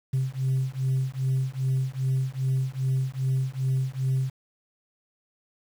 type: beating tone pair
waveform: sine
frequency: 130.5 / 133 Hz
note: C3 / C3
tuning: -4 / +29 cents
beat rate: 2.5 Hz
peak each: -25 dBFS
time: 0.13-4.3 s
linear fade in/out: 10 ms
effects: tanh soft clip ceiling -19 dBFS + 8-bit